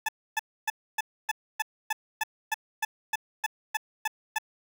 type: tone bursts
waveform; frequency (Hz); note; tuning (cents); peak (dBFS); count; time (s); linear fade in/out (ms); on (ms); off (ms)
20% pulse; 868; A5; -24; -20; 15; 0.06-4.385; 5; 27; 280
effects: 9-bit